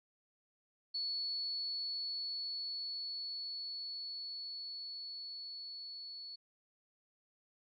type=tone with level ramp; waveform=sine; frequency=4414 Hz; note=C#8; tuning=8 cents flat; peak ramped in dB=-35 to -45 dBFS; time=0.94-6.36 s; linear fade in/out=10 ms; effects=none